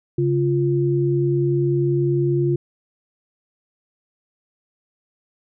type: tone pair together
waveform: sine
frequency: 138.38 / 348.7 Hz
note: C#3 / F4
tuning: -3 / -3 cents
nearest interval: octave + major third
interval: 1600 cents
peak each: -19 dBFS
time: 0.18-2.56 s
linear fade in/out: 5 ms
effects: none